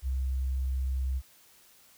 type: tone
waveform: sine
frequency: 65.4 Hz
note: C2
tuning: in tune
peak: -27 dBFS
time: 0.02-1.22 s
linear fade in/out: 50 ms
effects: white hiss -59 dBFS RMS until 1.97 s